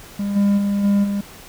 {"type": "tone with level steps", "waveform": "triangle", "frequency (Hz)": 201.4, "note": "G3", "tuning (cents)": 47, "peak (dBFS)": [-18, -11, -15, -11, -17], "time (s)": [0.19, 1.21], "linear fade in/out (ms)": 5, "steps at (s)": [0.35, 0.57, 0.83, 1.03], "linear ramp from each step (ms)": 20, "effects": ["pink hiss -41 dBFS RMS until 1.48 s"]}